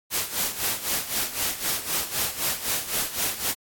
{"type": "noise with tremolo", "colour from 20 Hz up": "white", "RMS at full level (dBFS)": -24, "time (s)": [0.1, 3.55], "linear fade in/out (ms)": 50, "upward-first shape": "sine", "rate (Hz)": 3.9, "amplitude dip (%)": 75, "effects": ["AAC 64 kbps"]}